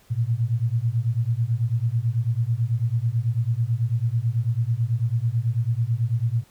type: beating tone pair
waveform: sine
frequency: 111.9 / 121 Hz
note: A2 / B2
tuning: +30 / -35 cents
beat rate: 9.1 Hz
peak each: -23 dBFS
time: 0.1-6.44 s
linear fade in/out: 20 ms
effects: pink hiss -57 dBFS RMS until 6.5 s